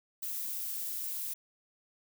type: noise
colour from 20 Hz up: violet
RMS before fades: -37 dBFS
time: 0.22-1.34 s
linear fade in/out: 10 ms
effects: none